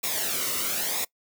white noise with flanger, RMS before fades -28 dBFS, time 0.03-1.05 s, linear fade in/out 10 ms, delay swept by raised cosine 0.66 to 1.23 ms, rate 1 Hz, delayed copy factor -0.65, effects noise-tail reverb RT60 0.1 s tail -23 dB re dry

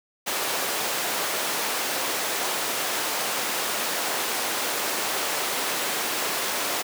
pink high-pass noise, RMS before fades -27 dBFS, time 0.26-6.83 s, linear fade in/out 20 ms, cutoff 460 Hz, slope 12 dB/octave, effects none

